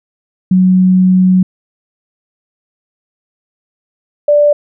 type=tone pair in turn; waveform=sine; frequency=185 / 587.3 Hz; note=F#3 / D5; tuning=0 / 0 cents; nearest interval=octave + minor sixth; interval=2000 cents; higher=second; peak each=-5 dBFS; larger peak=neither; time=0.51-1.43 / 4.28-4.53 s; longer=first; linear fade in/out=5 ms; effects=none